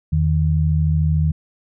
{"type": "tone pair together", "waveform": "sine", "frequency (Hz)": [82.11, 155.5], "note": ["E2", "D#3"], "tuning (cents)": [-6, -1], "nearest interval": "major seventh", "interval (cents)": 1105, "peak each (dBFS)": -17, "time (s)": [0.12, 1.32], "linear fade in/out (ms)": 10, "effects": []}